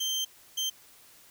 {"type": "tone bursts at uneven times", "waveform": "30% pulse", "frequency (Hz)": 3136, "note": "G7", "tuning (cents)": 0, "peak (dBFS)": -25, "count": 2, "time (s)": [[0, 0.25], [0.57, 0.7]], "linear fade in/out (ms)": 10, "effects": ["white hiss -56 dBFS RMS until 1.3 s"]}